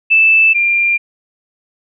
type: tone pair in turn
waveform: sine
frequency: 2637 / 2389 Hz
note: E7 / D7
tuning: 0 / +29 cents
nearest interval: major second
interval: 171 cents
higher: first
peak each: -6 / -10 dBFS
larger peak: first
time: 0.1-0.54 / 0.54-0.98 s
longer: neither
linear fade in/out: 20 ms
effects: none